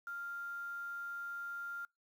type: tone with quantisation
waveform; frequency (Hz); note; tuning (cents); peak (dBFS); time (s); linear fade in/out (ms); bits
sine; 1395; F6; -2; -40; 0.07-1.85; 2; 10
effects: noise-tail reverb RT60 0.2 s tail -26 dB re dry